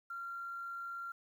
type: tone with quantisation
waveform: sine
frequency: 1379 Hz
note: F6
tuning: 22 cents flat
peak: -40 dBFS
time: 0.1-1.12 s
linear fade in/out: 5 ms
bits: 11
effects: none